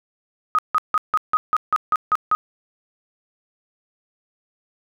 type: tone bursts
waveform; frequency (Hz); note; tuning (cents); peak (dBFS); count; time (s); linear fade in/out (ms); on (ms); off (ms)
sine; 1256; D#6; +16; -14; 10; 0.55-2.35; 0; 36; 160
effects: none